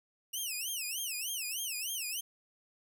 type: tone with vibrato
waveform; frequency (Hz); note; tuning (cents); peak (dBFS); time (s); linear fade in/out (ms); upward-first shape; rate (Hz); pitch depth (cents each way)
10% pulse; 2800; F7; +4; -27; 0.33-2.21; 10; sine; 3.3; 240
effects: none